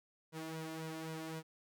sawtooth tone with flanger, 160.1 Hz, D#3, 50 cents sharp, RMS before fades -44 dBFS, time 0.32-1.43 s, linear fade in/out 50 ms, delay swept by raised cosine 2 to 2.91 ms, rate 3.8 Hz, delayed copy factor +0.75, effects none

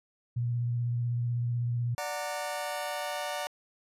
sine tone with vibrato, 119.9 Hz, A#2, 49 cents sharp, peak -27 dBFS, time 0.36-1.95 s, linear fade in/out 10 ms, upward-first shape triangle, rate 16 Hz, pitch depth 25 cents each way
sawtooth chord, D augmented, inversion none, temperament just, 587.3 / 734.2 / 917.7 Hz, D5 / F#5 / A#5, 0 / -14 / -27 cents, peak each -32 / -33 / -35 dBFS, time 1.98-3.47 s, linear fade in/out 0 ms
effects resampled to 32000 Hz

